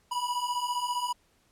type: beating tone pair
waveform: square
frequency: 968 / 983 Hz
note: B5 / B5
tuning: -35 / -8 cents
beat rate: 15 Hz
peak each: -34 / -31 dBFS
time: 0.11-1.13 s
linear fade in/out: 10 ms
effects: pink hiss -67 dBFS RMS until 1.51 s + low-pass 12000 Hz 12 dB/octave